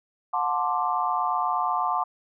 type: chord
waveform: sine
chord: D dominant seventh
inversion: first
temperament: equal with one note detuned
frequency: 725.2 / 880 / 1046.5 / 1174.7 Hz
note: F#5 / A5 / C6 / D6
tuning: -35 / 0 / 0 / 0 cents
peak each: -28 dBFS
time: 0.33-2.04 s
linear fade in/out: 10 ms
effects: none